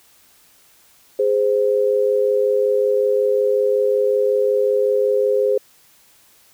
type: tone pair together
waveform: sine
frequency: 413.2 / 518.6 Hz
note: G#4 / C5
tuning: -9 / -15 cents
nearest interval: major third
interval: 394 cents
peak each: -17 dBFS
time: 1.19-5.58 s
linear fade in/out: 5 ms
effects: white hiss -53 dBFS RMS until 6.53 s